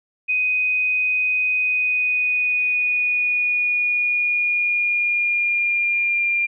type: tone with pitch glide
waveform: sine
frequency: 2500 to 2394 Hz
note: D#7 to D7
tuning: +8 to +33 cents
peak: -17 dBFS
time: 0.28-6.47 s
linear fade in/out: 20 ms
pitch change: -75 cents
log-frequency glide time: 1.57-6.28 s
effects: none